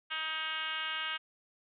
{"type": "tone with frequency modulation", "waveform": "sine", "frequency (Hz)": 2217, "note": "C#7", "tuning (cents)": 0, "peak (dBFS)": -33, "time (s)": [0.1, 1.18], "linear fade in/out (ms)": 20, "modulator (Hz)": 318, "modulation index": 3.3, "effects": []}